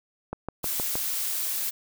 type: click train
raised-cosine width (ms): 1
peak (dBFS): -17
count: 5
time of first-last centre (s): 0.33-0.955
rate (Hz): 6.4
type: noise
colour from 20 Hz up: blue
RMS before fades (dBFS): -29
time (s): 0.63-1.71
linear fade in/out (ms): 20
effects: none